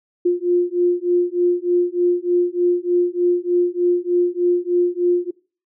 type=beating tone pair; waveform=sine; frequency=351.4 / 354.7 Hz; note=F4 / F4; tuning=+11 / +27 cents; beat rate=3.3 Hz; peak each=-18 dBFS; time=0.25-5.31 s; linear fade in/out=10 ms; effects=noise-tail reverb RT60 0.4 s tail -23 dB re dry